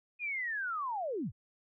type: linear sweep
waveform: sine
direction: down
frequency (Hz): 2489 to 67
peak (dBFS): -33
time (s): 0.19-1.32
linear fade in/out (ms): 50
effects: none